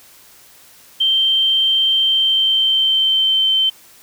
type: tone with pitch glide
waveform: sine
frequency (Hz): 3136 to 3098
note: G7 to G7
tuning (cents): 0 to -21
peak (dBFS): -12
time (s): 1-3.7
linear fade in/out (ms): 10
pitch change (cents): -21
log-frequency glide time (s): 1.96-3.55
effects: white hiss -46 dBFS RMS until 4.02 s